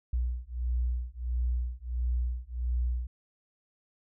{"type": "beating tone pair", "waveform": "sine", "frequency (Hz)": [60.1, 61.6], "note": ["B1", "B1"], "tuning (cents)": [-46, -4], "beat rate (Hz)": 1.5, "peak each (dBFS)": -31, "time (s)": [0.13, 3.07], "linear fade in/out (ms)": 5, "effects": []}